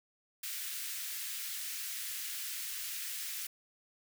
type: high-pass noise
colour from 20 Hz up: white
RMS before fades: -40 dBFS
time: 0.43-3.47 s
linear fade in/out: 5 ms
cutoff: 1600 Hz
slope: 24 dB/octave
effects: none